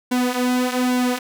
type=tone with flanger; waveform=sawtooth; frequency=250 Hz; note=B3; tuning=21 cents sharp; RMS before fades=-20 dBFS; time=0.11-1.19 s; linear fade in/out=10 ms; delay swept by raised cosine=1.6 to 5.8 ms; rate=1.2 Hz; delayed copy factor=-0.7; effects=none